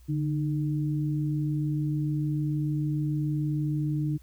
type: tone pair together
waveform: sine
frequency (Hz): 146.83 / 306.5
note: D3 / D#4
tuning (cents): 0 / -26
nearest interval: octave + minor second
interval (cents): 1274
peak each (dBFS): -26 / -31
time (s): 0.08-4.18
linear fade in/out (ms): 20
effects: added 60 Hz sine -50 dBFS peak until 4.22 s + white hiss -64 dBFS RMS until 4.22 s